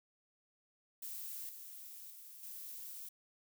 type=noise with level steps; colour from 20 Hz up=violet; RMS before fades=-45 / -51 / -54 / -48 dBFS; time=1.02-3.09 s; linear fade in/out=5 ms; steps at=1.49 / 2.1 / 2.43 s; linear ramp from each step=2 ms; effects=none